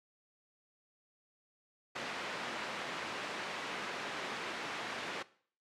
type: band-pass noise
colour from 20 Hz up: white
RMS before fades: -41 dBFS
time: 1.95-5.23 s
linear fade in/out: 10 ms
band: 200 to 2300 Hz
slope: 12 dB/octave
effects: noise-tail reverb RT60 0.5 s tail -19 dB re dry + low-pass 9000 Hz 12 dB/octave